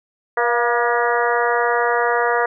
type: harmonic tone with a mistuned harmonic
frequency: 239.3 Hz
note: A#3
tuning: 46 cents sharp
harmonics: 2 / 3 / 4 / 5 / 6 / 7 / 8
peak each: -20 / -22 / -23 / -24 / -25 / -25 / -26 dBFS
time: 0.37-2.46 s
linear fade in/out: 5 ms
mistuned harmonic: 3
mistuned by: -37 cents
effects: none